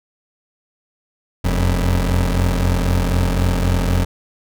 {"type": "tone pair together", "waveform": "25% pulse", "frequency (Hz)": [42.99, 89.9], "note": ["F1", "F#2"], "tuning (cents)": [-27, -49], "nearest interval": "octave + minor second", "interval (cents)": 1278, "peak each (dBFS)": [-13, -15], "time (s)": [1.44, 4.05], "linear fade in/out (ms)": 10, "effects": []}